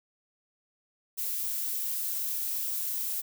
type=noise; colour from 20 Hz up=violet; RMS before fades=-32 dBFS; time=1.17-3.22 s; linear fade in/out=20 ms; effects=none